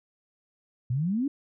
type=exponential sweep; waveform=sine; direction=up; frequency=116.54 to 295.8 Hz; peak=-24 dBFS; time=0.9-1.28 s; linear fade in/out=5 ms; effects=none